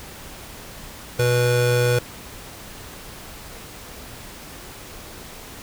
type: tone pair together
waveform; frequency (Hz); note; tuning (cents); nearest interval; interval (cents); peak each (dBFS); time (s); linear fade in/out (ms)
square; 122.1 / 488.4; B2 / B4; -19 / -19; 2 octaves; 2400; -20; 1.19-1.99; 5
effects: pink hiss -39 dBFS RMS until 5.62 s